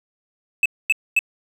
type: tone bursts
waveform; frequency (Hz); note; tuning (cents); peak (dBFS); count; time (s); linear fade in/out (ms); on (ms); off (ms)
triangle; 2613; E7; -16; -11; 3; 0.63-1.191; 2; 27; 240
effects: none